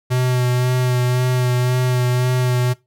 square tone with vibrato, 125.4 Hz, B2, 27 cents sharp, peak -16 dBFS, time 0.1-2.74 s, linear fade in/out 20 ms, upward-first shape sine, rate 1.9 Hz, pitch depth 18 cents each way, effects noise-tail reverb RT60 0.2 s tail -19 dB re dry

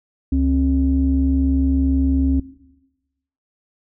sine tone pair together, 70.25 / 267.7 Hz, C#2 / C4, +24 / +40 cents, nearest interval octave + major seventh, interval 2316 cents, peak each -17 dBFS, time 0.32-2.4 s, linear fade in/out 5 ms, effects noise-tail reverb RT60 1.0 s tail -17 dB re dry + tanh soft clip ceiling -7 dBFS

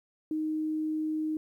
sine tone, 311.1 Hz, D#4, in tune, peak -28 dBFS, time 0.31-1.37 s, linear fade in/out 2 ms, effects 11-bit

